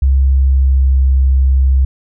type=tone with pitch glide; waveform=sine; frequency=67.1 to 66.25 Hz; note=C2 to C2; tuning=+44 to +22 cents; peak=-7 dBFS; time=0.02-1.85 s; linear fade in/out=5 ms; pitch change=-22 cents; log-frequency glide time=0.18-0.97 s; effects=none